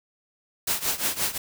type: noise with tremolo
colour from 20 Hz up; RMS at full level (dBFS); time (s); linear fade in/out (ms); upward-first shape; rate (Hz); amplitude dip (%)
white; -23; 0.67-1.38; 5; triangle; 5.7; 90
effects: none